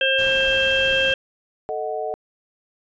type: harmonic tone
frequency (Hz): 533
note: C5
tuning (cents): +32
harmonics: 1 / 3 / 5 / 6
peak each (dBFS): -22 / -22 / -22 / -22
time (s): 0.01-1.14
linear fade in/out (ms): 2
type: noise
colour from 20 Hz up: pink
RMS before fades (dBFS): -35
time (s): 0.18-1.14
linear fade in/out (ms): 10
type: chord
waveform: sine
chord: D# diminished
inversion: second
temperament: equal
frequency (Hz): 440 / 622.3 / 740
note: A4 / D#5 / F#5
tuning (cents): 0 / 0 / 0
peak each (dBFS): -28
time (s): 1.69-2.14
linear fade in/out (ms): 0
effects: resampled to 16000 Hz